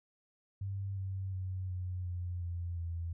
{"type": "tone with pitch steps", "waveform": "sine", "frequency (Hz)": [98, 95.6, 93.25, 90.96, 88.73, 86.55, 84.43], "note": ["G2", "G2", "F#2", "F#2", "F2", "F2", "E2"], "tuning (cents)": [0, -43, 14, -29, 28, -15, 42], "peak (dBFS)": -35, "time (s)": [0.61, 3.13], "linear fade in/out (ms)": 5, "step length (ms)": 360, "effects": []}